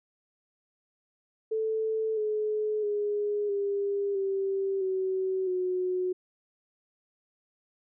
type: tone with pitch steps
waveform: sine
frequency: 440 / 426.7 / 413.9 / 401.4 / 389.3 / 377.6 / 366.2 Hz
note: A4 / G#4 / G#4 / G4 / G4 / F#4 / F#4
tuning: 0 / +47 / -6 / +41 / -12 / +35 / -18 cents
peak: -26 dBFS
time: 1.51-6.13 s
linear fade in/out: 10 ms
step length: 660 ms
effects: none